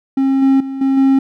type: tone with level steps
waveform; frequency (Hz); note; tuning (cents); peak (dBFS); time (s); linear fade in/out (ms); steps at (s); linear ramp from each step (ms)
triangle; 269.2; C4; +49; -9 / -6 / -19 / -9 / -6; 0.17-1.19; 5; 0.42 / 0.6 / 0.81 / 0.97; 5
effects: none